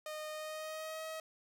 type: tone with pitch glide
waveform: sawtooth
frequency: 615 to 636.3 Hz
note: D#5 to D#5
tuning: -20 to +39 cents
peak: -37 dBFS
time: 0.06-1.2 s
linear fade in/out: 2 ms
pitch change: +59 cents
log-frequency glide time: 0.3-1.05 s
effects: none